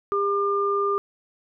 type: tone pair together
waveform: sine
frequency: 402.5 / 1200 Hz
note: G4 / D6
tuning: +46 / +37 cents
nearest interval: octave + perfect fifth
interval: 1891 cents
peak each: -23 dBFS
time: 0.12-0.98 s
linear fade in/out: 0 ms
effects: none